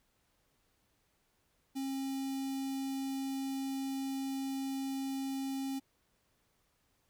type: tone with notch filter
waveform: square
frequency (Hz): 269.5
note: C#4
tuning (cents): -49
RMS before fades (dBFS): -37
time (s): 1.75-5.8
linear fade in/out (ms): 20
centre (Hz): 1500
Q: 0.65
effects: pink hiss -75 dBFS RMS until 7.09 s